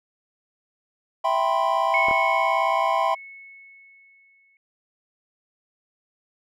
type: chord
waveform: triangle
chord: C major seventh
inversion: first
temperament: equal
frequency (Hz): 659.3 / 784 / 987.8 / 1046.5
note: E5 / G5 / B5 / C6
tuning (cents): 0 / 0 / 0 / 0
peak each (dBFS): -23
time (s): 1.24-3.15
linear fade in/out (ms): 10
type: tone with exponential decay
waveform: sine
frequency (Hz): 2200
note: C#7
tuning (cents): -14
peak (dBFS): -19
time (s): 1.94-4.57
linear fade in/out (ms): 1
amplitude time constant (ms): 570
type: clicks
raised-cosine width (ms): 1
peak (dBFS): -16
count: 2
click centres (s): 2.085 / 2.111
effects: none

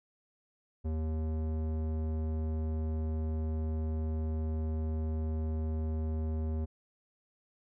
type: tone with low-pass filter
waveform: square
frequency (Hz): 78.8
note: D#2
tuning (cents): +23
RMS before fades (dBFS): -33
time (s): 0.84-6.66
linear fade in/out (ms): 20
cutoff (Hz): 500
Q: 0.74
effects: none

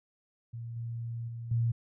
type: tone with level steps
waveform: sine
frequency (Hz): 116.54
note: A#2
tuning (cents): 0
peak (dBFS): -37 / -34 / -37 / -25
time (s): 0.53-1.72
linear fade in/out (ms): 10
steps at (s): 0.76 / 1.28 / 1.51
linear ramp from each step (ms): 5
effects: none

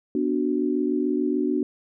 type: chord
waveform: sine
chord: B minor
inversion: none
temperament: equal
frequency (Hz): 246.9 / 293.7 / 370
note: B3 / D4 / F#4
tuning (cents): 0 / 0 / 0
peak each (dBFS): -26 / -24 / -26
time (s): 0.15-1.63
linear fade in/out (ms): 2
effects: none

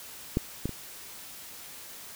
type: clicks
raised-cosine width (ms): 3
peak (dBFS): -11 / -16 / -23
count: 3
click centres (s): 0.371 / 0.656 / 0.693
effects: white hiss -45 dBFS RMS until 2.15 s

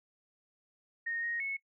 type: tone with pitch steps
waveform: sine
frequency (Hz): 1852 / 1870 / 2198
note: A#6 / A#6 / C#7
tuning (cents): -12 / +5 / -15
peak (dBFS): -33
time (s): 1.06-1.57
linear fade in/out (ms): 10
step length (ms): 170
effects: noise-tail reverb RT60 0.1 s tail -21 dB re dry

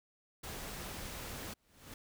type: noise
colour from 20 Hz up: pink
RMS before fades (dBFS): -44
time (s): 0.43-1.54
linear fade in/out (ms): 10
type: noise with exponential growth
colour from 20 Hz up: pink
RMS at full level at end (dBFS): -47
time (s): 1.49-1.94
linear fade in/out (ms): 2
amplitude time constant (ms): 97
effects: none

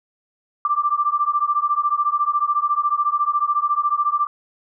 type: beating tone pair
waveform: sine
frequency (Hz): 1172 / 1186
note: D6 / D6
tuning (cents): -4 / +17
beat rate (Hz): 14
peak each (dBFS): -20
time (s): 0.65-4.27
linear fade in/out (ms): 2
effects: none

